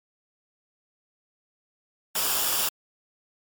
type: noise with comb filter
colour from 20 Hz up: white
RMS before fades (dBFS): -25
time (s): 2.15-2.69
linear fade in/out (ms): 5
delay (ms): 0.48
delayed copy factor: -0.55
effects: MP3 96 kbps